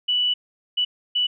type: tone bursts at uneven times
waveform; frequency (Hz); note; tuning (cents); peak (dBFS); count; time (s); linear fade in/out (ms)
sine; 2960; F#7; 0; -18; 3; 0.08-0.34 / 0.77-0.85 / 1.15-1.27; 10
effects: none